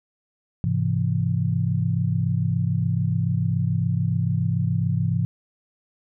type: chord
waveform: sine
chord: Ab augmented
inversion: none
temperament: equal with one note detuned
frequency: 103.83 / 130.81 / 167.69 Hz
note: Ab2 / C3 / E3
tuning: 0 / 0 / +30 cents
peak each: -24 dBFS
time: 0.64-5.25 s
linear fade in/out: 0 ms
effects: none